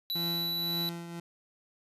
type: tone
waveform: square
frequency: 3951 Hz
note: B7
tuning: in tune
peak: -31 dBFS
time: 0.1-0.89 s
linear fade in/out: 0 ms
type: tone with tremolo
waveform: 30% pulse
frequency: 170.2 Hz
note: F3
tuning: 44 cents flat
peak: -31 dBFS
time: 0.15-1.2 s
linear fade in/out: 5 ms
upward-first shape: triangle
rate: 1.9 Hz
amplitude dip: 60%
effects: resampled to 32000 Hz